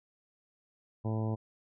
harmonic tone, 110 Hz, A2, in tune, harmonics 1 / 2 / 3 / 4 / 5 / 6 / 7 / 8 / 9, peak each -31 / -37 / -41 / -43 / -45 / -47 / -48 / -49 / -50 dBFS, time 1.04-1.36 s, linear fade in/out 20 ms, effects none

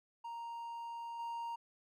triangle tone with level steps, 932.3 Hz, A#5, in tune, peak -40 / -37 dBFS, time 0.24-1.56 s, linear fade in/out 10 ms, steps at 1.19 s, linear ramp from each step 5 ms, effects none

